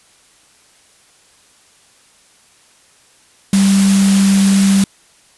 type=tone in noise; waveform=sine; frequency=195.7 Hz; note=G3; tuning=3 cents flat; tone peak=-8 dBFS; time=3.53-4.84 s; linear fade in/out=2 ms; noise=white; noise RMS=-20 dBFS; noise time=3.53-4.84 s; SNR=+9 dB; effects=white hiss -50 dBFS RMS until 5.37 s + resampled to 24000 Hz